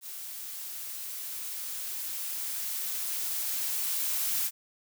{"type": "noise with level ramp", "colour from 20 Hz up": "blue", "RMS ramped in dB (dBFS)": [-41, -29], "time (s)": [0.01, 4.51], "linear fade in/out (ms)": 50, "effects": []}